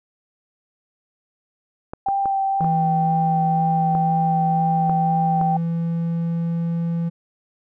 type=clicks; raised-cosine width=1 ms; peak=-16 dBFS; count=8; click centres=1.935 / 2.086 / 2.257 / 2.608 / 2.645 / 3.951 / 4.896 / 5.413 s
type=tone with vibrato; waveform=sine; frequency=784 Hz; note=G5; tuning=in tune; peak=-18 dBFS; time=2.06-5.57 s; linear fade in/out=5 ms; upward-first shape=sine; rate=2 Hz; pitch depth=13 cents each way
type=tone with pitch glide; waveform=triangle; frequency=164.81 to 168.27 Hz; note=E3 to E3; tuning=0 to +36 cents; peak=-18 dBFS; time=2.6-7.1 s; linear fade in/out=20 ms; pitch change=+36 cents; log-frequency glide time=2.83-6.87 s
effects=none